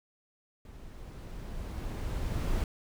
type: noise with level ramp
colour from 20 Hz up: brown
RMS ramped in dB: -48 to -29 dBFS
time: 0.65-2.64 s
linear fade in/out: 2 ms
effects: none